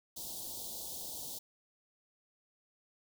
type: band-stop noise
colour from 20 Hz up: white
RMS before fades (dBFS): -43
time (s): 0.16-1.39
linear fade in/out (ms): 10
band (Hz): 900 to 3400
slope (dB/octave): 48
effects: none